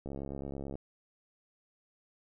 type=click train; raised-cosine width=2 ms; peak=-27 dBFS; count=49; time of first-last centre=0.06-0.755 s; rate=69.1 Hz; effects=none